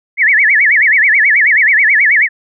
sine tone with vibrato, 1975.5 Hz, B6, in tune, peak -6 dBFS, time 0.17-2.29 s, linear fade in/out 50 ms, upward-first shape sine, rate 9.3 Hz, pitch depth 260 cents each way, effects none

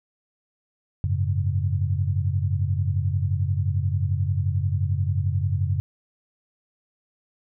sine chord, F# suspended second, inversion none, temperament equal, 92.5 / 103.83 / 138.59 Hz, F#2 / G#2 / C#3, 0 / 0 / 0 cents, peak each -23 / -26 / -27 dBFS, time 1.04-5.8 s, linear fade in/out 0 ms, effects none

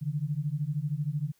sine beating tone pair, 141.6 / 154.6 Hz, C#3 / D#3, +37 / -11 cents, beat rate 13 Hz, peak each -31 dBFS, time 0.01-1.32 s, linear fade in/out 20 ms, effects white hiss -69 dBFS RMS until 1.39 s

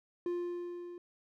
triangle tone with level ramp, 350.4 Hz, F4, 6 cents sharp, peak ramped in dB -29 to -42 dBFS, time 0.26-0.98 s, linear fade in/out 2 ms, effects none

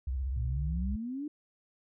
sine tone with vibrato, 65.41 Hz, C2, in tune, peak -30 dBFS, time 0.07-0.96 s, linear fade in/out 5 ms, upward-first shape sine, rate 16 Hz, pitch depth 150 cents each way
sine exponential sweep, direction up, 110 to 305.7 Hz, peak -34 dBFS, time 0.36-1.28 s, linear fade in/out 5 ms
effects none

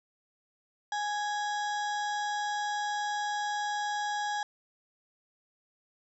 harmonic tone with a mistuned harmonic, 830.6 Hz, G#5, in tune, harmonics 1 / 2 / 4 / 5 / 6 / 7 / 8 / 9, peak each -31 / -36 / -43 / -47 / -49 / -47 / -58 / -51 dBFS, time 0.92-4.43 s, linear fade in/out 2 ms, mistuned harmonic 5, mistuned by -110 cents, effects none

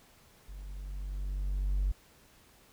triangle tone with level ramp, 48 Hz, G1, 36 cents flat, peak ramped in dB -40 to -22 dBFS, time 0.48-1.92 s, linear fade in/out 10 ms, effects tanh soft clip ceiling -22 dBFS + pink hiss -61 dBFS RMS until 2.72 s

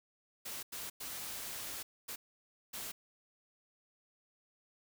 white noise bursts at uneven times, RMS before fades -43 dBFS, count 5, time 0.45-0.63 / 0.72-0.9 / 1-1.83 / 2.08-2.16 / 2.73-2.92 s, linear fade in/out 10 ms, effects none

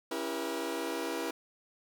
sawtooth chord, C# diminished seventh, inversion none, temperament just, 277.2 / 332.6 / 399.1 / 479 Hz, C#4 / E4 / G4 / Bb4, 0 / +16 / +31 / +47 cents, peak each -37 / -33 / -37 / -34 dBFS, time 0.11-1.31 s, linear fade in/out 5 ms, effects none

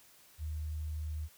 sine tone, 77 Hz, D#2, 17 cents flat, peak -35 dBFS, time 0.38-1.29 s, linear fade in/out 50 ms, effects white hiss -61 dBFS RMS until 1.37 s

